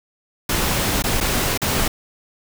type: noise with dropouts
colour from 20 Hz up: pink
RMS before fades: -20 dBFS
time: 0.49-1.88 s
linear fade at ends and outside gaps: 5 ms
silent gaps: 1.024-1.039 / 1.204-1.209 / 1.576-1.617 s
effects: none